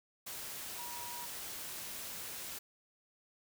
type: tone in noise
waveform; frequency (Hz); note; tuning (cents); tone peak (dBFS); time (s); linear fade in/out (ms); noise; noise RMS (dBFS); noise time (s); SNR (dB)
sine; 960; B5; -49; -46; 0.78-1.26; 10; white; -44; 0.26-2.59; -5
effects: none